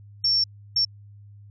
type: tone bursts at uneven times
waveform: sine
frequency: 5450 Hz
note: F8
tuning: 43 cents flat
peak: -18 dBFS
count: 2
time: 0.24-0.44 / 0.76-0.85 s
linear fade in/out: 5 ms
effects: added 102 Hz sine -44 dBFS peak until 1.5 s